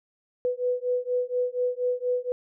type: beating tone pair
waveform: sine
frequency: 493.9 / 498.1 Hz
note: B4 / B4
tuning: 0 / +15 cents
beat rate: 4.2 Hz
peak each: -27 dBFS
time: 0.45-2.32 s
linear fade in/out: 0 ms
effects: none